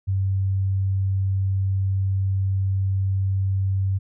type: tone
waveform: sine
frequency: 96.4 Hz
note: G2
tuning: 28 cents flat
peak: -19 dBFS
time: 0.07-3.99 s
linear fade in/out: 20 ms
effects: none